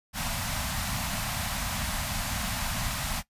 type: band-stop noise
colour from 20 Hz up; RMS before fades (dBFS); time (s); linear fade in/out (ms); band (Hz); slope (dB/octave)
pink; -31; 0.13-3.23; 50; 250 to 620; 48
effects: noise-tail reverb RT60 0.1 s tail -18 dB re dry + resampled to 32000 Hz